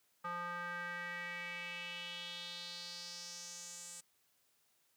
square tone with band-pass filter sweep, 174.61 Hz, F3, in tune, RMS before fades -45 dBFS, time 0.24-4.01 s, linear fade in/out 10 ms, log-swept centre 1200 to 8000 Hz, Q 3.7, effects white hiss -75 dBFS RMS until 4.96 s + high-pass 80 Hz 12 dB/octave

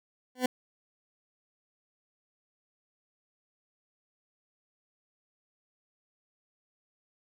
20% pulse tone with exponential growth, 252.5 Hz, B3, 39 cents sharp, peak -16 dBFS, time 0.35-0.46 s, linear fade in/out 5 ms, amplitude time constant 23 ms, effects none

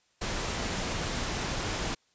pink noise, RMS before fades -32 dBFS, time 0.21-1.95 s, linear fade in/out 10 ms, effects white hiss -69 dBFS RMS until 2.14 s + resampled to 16000 Hz

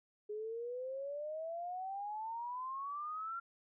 sine exponential sweep, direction up, 415.3 to 1382 Hz, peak -39 dBFS, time 0.29-3.4 s, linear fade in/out 10 ms, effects none

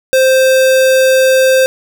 square tone, 523.3 Hz, C5, in tune, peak -7 dBFS, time 0.13-1.66 s, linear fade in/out 0 ms, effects none

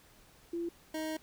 sine / 25% pulse tone pair in turn, 340.4 / 314.2 Hz, F4 / D#4, -44 / +17 cents, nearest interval minor second, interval 139 cents, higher first, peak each -33 / -31 dBFS, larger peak second, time 0.53-0.69 / 0.94-1.17 s, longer second, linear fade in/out 5 ms, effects pink hiss -61 dBFS RMS until 1.22 s

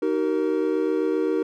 triangle chord, D# minor, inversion none, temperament equal with one note detuned, 311.1 / 379.1 / 466.2 Hz, D#4 / F#4 / A#4, 0 / +42 / 0 cents, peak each -23 dBFS, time 0.02-1.43 s, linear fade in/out 5 ms, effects none

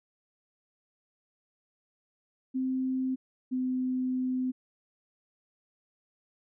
sine tone pair in turn, 260 / 255.8 Hz, C4 / C4, -11 / -39 cents, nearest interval unison, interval 28 cents, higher first, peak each -27 dBFS, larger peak neither, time 2.54-3.16 / 3.51-4.52 s, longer second, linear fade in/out 20 ms, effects none

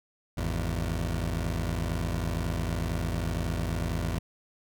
20% pulse tone pair together, 53.03 / 84 Hz, G#1 / E2, +37 / +33 cents, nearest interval minor sixth, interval 796 cents, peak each -26 dBFS, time 0.37-4.19 s, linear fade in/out 10 ms, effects none

